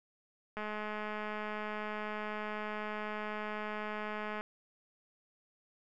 click train, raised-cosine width 0.5 ms, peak -25 dBFS, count 815, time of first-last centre 0.57-4.41 s, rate 212 Hz, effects none

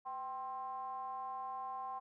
triangle ring-modulated tone, 138.59 Hz, C#3, in tune, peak -35 dBFS, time 0.05-2 s, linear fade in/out 20 ms, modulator 917 Hz, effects none

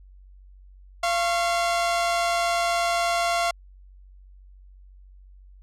sawtooth tone pair together, 688 / 1092.1 Hz, F5 / C#6, -26 / -26 cents, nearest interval minor sixth, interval 800 cents, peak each -18 / -26 dBFS, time 1.03-3.51 s, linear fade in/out 5 ms, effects added 47 Hz sine -46 dBFS peak until 5.62 s + low-pass 9000 Hz 12 dB/octave

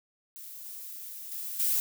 violet noise with level steps, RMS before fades -44 / -42 / -37 / -27 dBFS, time 0.36-1.8 s, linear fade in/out 0 ms, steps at 0.64 / 1.31 / 1.59 s, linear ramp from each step 10 ms, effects none

